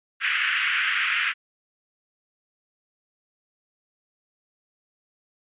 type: band-pass noise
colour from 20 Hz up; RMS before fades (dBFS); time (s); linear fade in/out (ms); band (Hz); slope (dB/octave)
pink; -24; 0.2-1.34; 50; 1400 to 3000; 48
effects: resampled to 8000 Hz